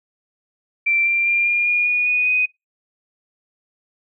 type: tone with pitch steps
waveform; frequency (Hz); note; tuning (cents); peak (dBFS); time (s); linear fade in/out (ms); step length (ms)
sine; 2349 / 2369 / 2390 / 2411 / 2432 / 2453 / 2474 / 2496; D7 / D7 / D7 / D7 / D#7 / D#7 / D#7 / D#7; 0 / +14 / +30 / +45 / -40 / -25 / -10 / +5; -15; 0.86-2.46; 10; 200
effects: noise-tail reverb RT60 0.2 s tail -25 dB re dry